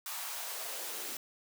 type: noise with high-pass filter sweep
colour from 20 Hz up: white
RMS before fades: -40 dBFS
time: 0.06-1.17 s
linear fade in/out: 2 ms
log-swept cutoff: 1100 to 290 Hz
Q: 1.9
effects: none